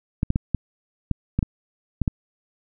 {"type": "clicks", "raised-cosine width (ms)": 5, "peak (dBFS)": -8, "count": 9, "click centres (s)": [0.231, 0.304, 0.359, 0.547, 1.113, 1.39, 1.428, 2.017, 2.078], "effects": []}